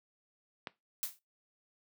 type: click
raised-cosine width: 0.3 ms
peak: -22 dBFS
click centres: 0.672 s
type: noise with exponential decay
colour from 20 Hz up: blue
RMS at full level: -32 dBFS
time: 1.03-1.19 s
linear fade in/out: 0 ms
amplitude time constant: 33 ms
effects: noise-tail reverb RT60 0.2 s tail -19 dB re dry + high-pass 150 Hz 12 dB/octave